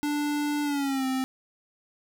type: tone with pitch glide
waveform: square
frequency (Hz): 293.7 to 261.7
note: D4 to C4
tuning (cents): 0 to 0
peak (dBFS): -26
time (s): 0.03-1.24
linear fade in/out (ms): 0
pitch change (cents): -200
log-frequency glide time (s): 0.63-1.06
effects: 11-bit